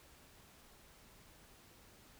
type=silence; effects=pink hiss -62 dBFS RMS until 2.19 s